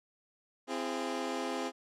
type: chord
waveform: 20% pulse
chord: C augmented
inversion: none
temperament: equal with one note detuned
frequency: 261.6 / 338.3 / 415.3 Hz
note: C4 / E4 / G#4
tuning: 0 / +45 / 0 cents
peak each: -32 / -34 / -34 dBFS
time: 0.67-1.72 s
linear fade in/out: 50 ms
effects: low-pass 8000 Hz 12 dB/octave